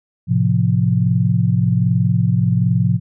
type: chord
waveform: sine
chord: F major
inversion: first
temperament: equal with one note detuned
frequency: 109.56 / 130.81 / 174.61 Hz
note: A2 / C3 / F3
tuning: -7 / 0 / 0 cents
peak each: -17 dBFS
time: 0.27-3 s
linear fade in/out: 50 ms
effects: none